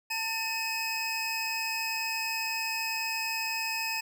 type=tone pair together; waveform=25% pulse; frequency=898 / 2545 Hz; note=A5 / D#7; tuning=+35 / +39 cents; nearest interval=octave + tritone; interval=1804 cents; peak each=-32 / -27 dBFS; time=0.1-4.01 s; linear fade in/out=10 ms; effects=none